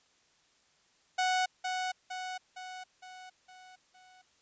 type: tone with echo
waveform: sawtooth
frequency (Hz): 740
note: F#5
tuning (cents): 0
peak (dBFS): -23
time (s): 1.18-1.46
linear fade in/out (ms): 10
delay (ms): 460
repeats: 6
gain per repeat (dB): -5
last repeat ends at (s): 4.22
effects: white hiss -68 dBFS RMS until 4.41 s + resampled to 16000 Hz